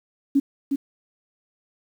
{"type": "tone with echo", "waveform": "sine", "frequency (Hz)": 277.5, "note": "C#4", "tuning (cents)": 2, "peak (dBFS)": -14, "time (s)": [0.35, 0.4], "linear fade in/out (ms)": 10, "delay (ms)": 360, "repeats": 1, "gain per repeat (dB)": -5, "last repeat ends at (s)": 0.76, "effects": ["8-bit"]}